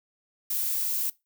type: noise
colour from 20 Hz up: violet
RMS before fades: -28 dBFS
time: 0.5-1.1 s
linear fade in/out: 5 ms
effects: noise-tail reverb RT60 0.2 s tail -20 dB re dry